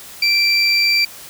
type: tone pair together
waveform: triangle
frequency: 2349 / 4703 Hz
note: D7 / D8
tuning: 0 / +2 cents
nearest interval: octave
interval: 1202 cents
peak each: -14 dBFS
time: 0.22-1.05 s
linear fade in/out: 5 ms
effects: white hiss -37 dBFS RMS until 1.29 s